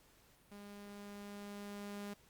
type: tone with level ramp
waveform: sawtooth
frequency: 203.5 Hz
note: G#3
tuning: 35 cents flat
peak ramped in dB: -47 to -39 dBFS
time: 0.51-2.14 s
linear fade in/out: 10 ms
effects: pink hiss -67 dBFS RMS until 2.29 s + Opus 48 kbps